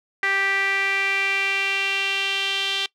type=tone with band-pass filter sweep; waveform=sawtooth; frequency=392 Hz; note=G4; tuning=in tune; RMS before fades=-23 dBFS; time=0.23-2.86 s; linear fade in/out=2 ms; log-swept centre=1900 to 3300 Hz; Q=4.5; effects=noise-tail reverb RT60 0.1 s tail -21 dB re dry